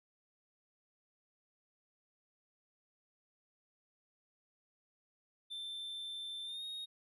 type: tone with pitch glide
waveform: triangle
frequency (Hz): 3554 to 3735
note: A7 to A#7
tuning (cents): +17 to +3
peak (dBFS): -40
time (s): 5.5-6.86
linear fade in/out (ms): 20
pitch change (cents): +86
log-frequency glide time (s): 6.44-6.64
effects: none